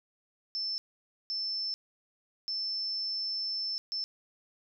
sine tone bursts at uneven times, 5300 Hz, E8, 9 cents sharp, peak -31 dBFS, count 4, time 0.55-0.78 / 1.3-1.74 / 2.48-3.78 / 3.92-4.04 s, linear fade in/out 0 ms, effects none

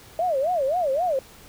sine tone with vibrato, 622.3 Hz, D#5, in tune, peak -20 dBFS, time 0.19-1.19 s, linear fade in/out 2 ms, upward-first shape sine, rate 3.8 Hz, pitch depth 290 cents each way, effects pink hiss -48 dBFS RMS until 1.48 s

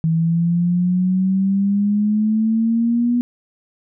sine exponential sweep, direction up, 161 to 243.9 Hz, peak -14 dBFS, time 0.04-3.21 s, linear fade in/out 0 ms, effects none

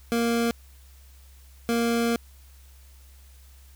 25% pulse tone bursts at uneven times, 233.4 Hz, A#3, 2 cents sharp, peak -18 dBFS, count 2, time 0.12-0.51 / 1.69-2.16 s, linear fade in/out 0 ms, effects added 66 Hz sine -48 dBFS peak until 3.75 s + white hiss -58 dBFS RMS until 3.75 s

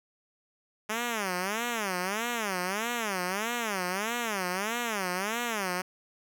5% pulse tone with vibrato, 207.7 Hz, G#3, in tune, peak -18 dBFS, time 0.89-5.82 s, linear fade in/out 10 ms, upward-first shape sine, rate 1.6 Hz, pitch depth 260 cents each way, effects none

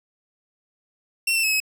sawtooth tone with pitch steps, 2716 / 2682 / 2579 / 2560 Hz, F7 / E7 / E7 / D#7, -49 / +29 / -39 / +49 cents, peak -16 dBFS, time 1.27-1.602 s, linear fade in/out 5 ms, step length 83 ms, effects none

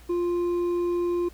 sine tone with hard clipping, 349.2 Hz, F4, in tune, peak -24 dBFS, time 0.09-1.29 s, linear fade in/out 10 ms, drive 4 dB, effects added 60 Hz sine -48 dBFS peak until 1.33 s + pink hiss -54 dBFS RMS until 1.33 s

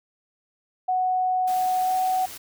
sine tone with pitch glide, 740 to 746 Hz, F#5 to F#5, 0 to +14 cents, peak -20 dBFS, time 0.88-2.26 s, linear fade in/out 10 ms, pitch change +14 cents, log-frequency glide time 1.83-1.91 s
white noise, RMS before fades -39 dBFS, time 1.47-2.38 s, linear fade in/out 10 ms
effects none

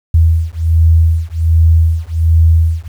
sine beating tone pair, 81 / 82.3 Hz, E2 / E2, -30 / -2 cents, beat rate 1.3 Hz, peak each -10 dBFS, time 0.14-2.88 s, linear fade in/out 5 ms, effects 7-bit

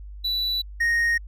triangle tone pair in turn, 3955 / 1862.8 Hz, B7 / A#6, +2 / -2 cents, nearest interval octave + minor second, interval 1304 cents, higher first, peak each -21 / -17 dBFS, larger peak second, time 0.24-0.62 / 0.8-1.18 s, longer neither, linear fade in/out 10 ms, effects added 50 Hz sine -36 dBFS peak until 1.27 s

